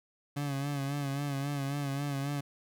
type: tone with vibrato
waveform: 30% pulse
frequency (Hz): 140.8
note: C#3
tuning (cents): +27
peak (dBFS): -29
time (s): 0.36-2.41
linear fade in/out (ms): 10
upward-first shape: sine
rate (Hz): 3.7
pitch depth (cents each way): 51
effects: none